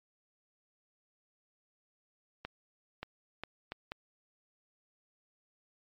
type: accelerating click train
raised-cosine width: 0.3 ms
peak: -22 dBFS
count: 5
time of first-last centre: 2.45-3.919 s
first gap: 580 ms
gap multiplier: 0.7
effects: low-pass 5000 Hz 12 dB/octave + MP3 64 kbps